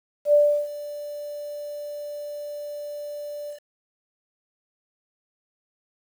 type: tone with ADSR envelope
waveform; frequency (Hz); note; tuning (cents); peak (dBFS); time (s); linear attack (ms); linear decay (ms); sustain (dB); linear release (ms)
sine; 587.3; D5; 0; -12; 0.25-3.6; 83; 340; -19; 100
effects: 8-bit